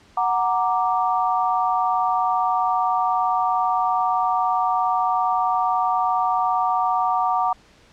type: chord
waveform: sine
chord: Gb augmented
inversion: none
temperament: equal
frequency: 740 / 932.3 / 1174.7 Hz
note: Gb5 / Bb5 / D6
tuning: 0 / 0 / 0 cents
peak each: -21 / -23 / -23 dBFS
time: 0.17-7.53 s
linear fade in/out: 5 ms
effects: pink hiss -53 dBFS RMS until 7.92 s + low-pass 6000 Hz 12 dB/octave